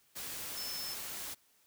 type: tone in noise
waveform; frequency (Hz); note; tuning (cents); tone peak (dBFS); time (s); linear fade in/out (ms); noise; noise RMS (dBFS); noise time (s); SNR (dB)
sine; 5274; E8; 0; -40; 0.56-0.95; 20; white; -42; 0.15-1.35; -1
effects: white hiss -69 dBFS RMS until 1.66 s